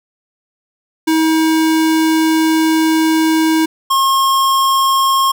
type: tone pair in turn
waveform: square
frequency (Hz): 319.2 / 1077.1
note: D#4 / C6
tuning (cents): +44 / +50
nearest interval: octave + major sixth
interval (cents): 2106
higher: second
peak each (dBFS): -11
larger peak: neither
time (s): 1.07-3.66 / 3.9-5.32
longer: first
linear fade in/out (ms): 10
effects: none